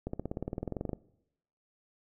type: accelerating click train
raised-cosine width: 2 ms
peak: -21 dBFS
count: 18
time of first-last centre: 0.07-0.932 s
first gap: 64 ms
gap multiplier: 0.97
effects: noise-tail reverb RT60 0.8 s tail -21 dB re dry